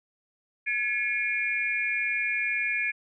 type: tone cluster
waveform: sine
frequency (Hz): 1700 / 2180 / 2402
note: G#6 / C#7 / D7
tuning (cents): +40 / -29 / +38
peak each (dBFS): -31 / -30 / -28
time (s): 0.66-2.92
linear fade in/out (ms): 20
effects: none